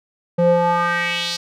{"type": "tone with band-pass filter sweep", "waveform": "square", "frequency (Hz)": 173, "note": "F3", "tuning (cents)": -16, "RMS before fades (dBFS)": -18, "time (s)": [0.38, 1.37], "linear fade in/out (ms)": 10, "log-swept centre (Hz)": [390, 4900], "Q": 2.9, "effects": []}